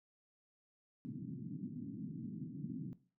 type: band-pass noise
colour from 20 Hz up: white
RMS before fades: -45 dBFS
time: 1.05-2.93 s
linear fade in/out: 0 ms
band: 120 to 280 Hz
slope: 48 dB/octave
effects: noise-tail reverb RT60 0.4 s tail -17 dB re dry